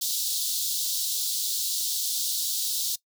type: high-pass noise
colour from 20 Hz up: pink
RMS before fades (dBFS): -28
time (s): 0.01-2.96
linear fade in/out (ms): 10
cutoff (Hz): 3600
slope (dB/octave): 48
effects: noise-tail reverb RT60 0.1 s tail -20 dB re dry